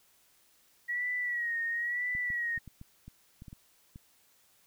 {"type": "tone with vibrato", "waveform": "sine", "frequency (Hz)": 1915, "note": "A#6", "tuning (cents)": 46, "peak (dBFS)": -30, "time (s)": [0.88, 2.59], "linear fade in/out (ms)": 20, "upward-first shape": "sine", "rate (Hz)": 1, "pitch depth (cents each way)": 61}
{"type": "clicks", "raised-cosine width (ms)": 5, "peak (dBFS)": -34, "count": 10, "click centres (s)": [2.151, 2.303, 2.577, 2.677, 2.814, 3.08, 3.421, 3.482, 3.529, 3.959]}
{"effects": ["white hiss -66 dBFS RMS until 4.66 s"]}